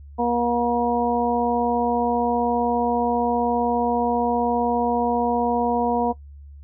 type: harmonic tone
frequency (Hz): 239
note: A#3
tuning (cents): +43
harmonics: 1 / 2 / 3 / 4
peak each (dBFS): -24 / -24 / -24 / -24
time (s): 0.18-6.13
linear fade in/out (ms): 20
effects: noise-tail reverb RT60 0.1 s tail -18 dB re dry + added 71 Hz sine -39 dBFS peak until 6.63 s